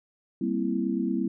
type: chord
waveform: sine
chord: C dominant seventh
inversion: second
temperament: equal with one note detuned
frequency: 196 / 233.1 / 261.6 / 331.3 Hz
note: G3 / Bb3 / C4 / E4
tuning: 0 / 0 / 0 / +9 cents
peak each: -30 dBFS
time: 0.41-1.28 s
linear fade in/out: 5 ms
effects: none